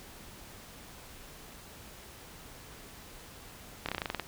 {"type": "slowing click train", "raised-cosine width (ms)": 0.3, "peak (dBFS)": -16, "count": 10, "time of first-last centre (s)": [3.86, 4.197], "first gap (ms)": 27, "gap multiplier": 1.08, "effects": ["pink hiss -50 dBFS RMS until 4.27 s"]}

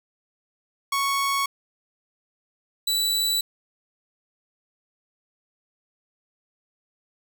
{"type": "tone pair in turn", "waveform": "sawtooth", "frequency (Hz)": [1108.7, 3951], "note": ["C#6", "B7"], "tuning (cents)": [0, 0], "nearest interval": "octave + minor seventh", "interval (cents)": 2200, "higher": "second", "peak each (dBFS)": -18, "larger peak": "neither", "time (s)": [[0.92, 1.46], [2.87, 3.41]], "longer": "neither", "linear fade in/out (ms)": 5, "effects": []}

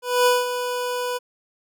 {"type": "tone with ADSR envelope", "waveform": "25% pulse", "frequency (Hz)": 493.9, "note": "B4", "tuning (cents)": 0, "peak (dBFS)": -10, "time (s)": [0.02, 1.19], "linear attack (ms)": 240, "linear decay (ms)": 190, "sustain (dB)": -10, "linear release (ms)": 25, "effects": []}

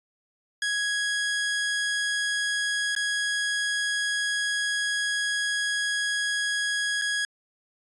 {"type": "tone with dropouts", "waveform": "sawtooth", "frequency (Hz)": 1661.2, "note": "G#6", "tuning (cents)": 0, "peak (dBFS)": -21, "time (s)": [0.62, 7.25], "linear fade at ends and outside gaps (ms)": 2, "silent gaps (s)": [[2.951, 2.963], [7.015, 7.019]], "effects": ["resampled to 24000 Hz"]}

